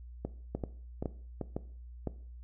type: two click trains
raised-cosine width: 2 ms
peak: -21 / -20 dBFS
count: 4 / 4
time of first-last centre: 0.25-1.413 / 0.55-2.073 s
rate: 2.58 / 1.97 Hz
effects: noise-tail reverb RT60 0.5 s tail -17 dB re dry + added 60 Hz sine -45 dBFS peak until 2.43 s